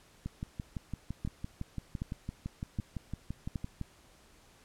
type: two click trains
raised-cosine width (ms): 5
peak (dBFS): -24 / -22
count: 22 / 4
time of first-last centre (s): 0.26-3.813 / 1.25-3.558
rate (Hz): 5.91 / 1.3
effects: pink hiss -61 dBFS RMS until 4.64 s + low-pass 11000 Hz 12 dB/octave